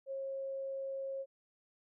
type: tone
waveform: sine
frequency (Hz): 541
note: C#5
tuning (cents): -42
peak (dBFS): -37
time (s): 0.06-1.26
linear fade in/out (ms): 50
effects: none